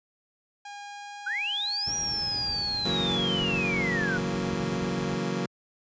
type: tone with pitch glide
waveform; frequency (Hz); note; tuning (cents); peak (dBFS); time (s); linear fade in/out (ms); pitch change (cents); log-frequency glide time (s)
sawtooth; 814 to 824.9; G#5 to G#5; -35 to -12; -35; 0.65-3.17; 5; +23; 0.82-2.13
type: linear two-way sweep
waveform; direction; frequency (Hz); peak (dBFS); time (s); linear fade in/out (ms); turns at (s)
sine; up then down; 1429 to 5780 to 1429; -27; 1.26-4.18; 10; 1.95
type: noise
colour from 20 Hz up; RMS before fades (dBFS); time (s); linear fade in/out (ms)
brown; -35; 1.86-5.15; 10
type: chord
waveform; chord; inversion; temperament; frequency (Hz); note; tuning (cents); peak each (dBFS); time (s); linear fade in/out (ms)
25% pulse; F# dominant seventh; second; equal; 138.59 / 164.81 / 185 / 233.1; C#3 / E3 / F#3 / A#3; 0 / 0 / 0 / 0; -31 / -32 / -27 / -29; 2.85-5.46; 5
effects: high-pass 80 Hz 12 dB/octave + resampled to 16000 Hz